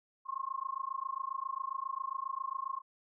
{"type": "tone with amplitude modulation", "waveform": "sine", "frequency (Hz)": 1070, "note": "C6", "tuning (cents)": 38, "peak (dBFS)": -31, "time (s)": [0.25, 2.82], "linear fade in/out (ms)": 50, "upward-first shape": "sine", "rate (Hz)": 27.4, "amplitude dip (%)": 100, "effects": []}